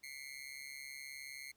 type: tone with amplitude modulation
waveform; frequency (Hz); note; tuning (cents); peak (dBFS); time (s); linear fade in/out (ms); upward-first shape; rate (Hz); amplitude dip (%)
sawtooth; 2135; C7; +34; -39; 0.03-1.52; 10; sine; 139; 95
effects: pink hiss -75 dBFS RMS until 1.56 s